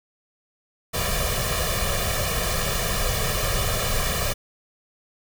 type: noise with comb filter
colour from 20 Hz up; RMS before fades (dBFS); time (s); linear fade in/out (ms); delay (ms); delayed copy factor
pink; -24; 0.93-4.34; 20; 1.7; +0.95
effects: none